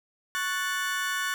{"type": "chord", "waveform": "35% pulse", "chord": "F# minor", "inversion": "second", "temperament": "equal", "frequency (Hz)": [1108.7, 1480, 1760], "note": ["C#6", "F#6", "A6"], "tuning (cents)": [0, 0, 0], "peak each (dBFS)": [-32, -29, -30], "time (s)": [0.35, 1.34], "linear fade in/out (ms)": 0, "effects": []}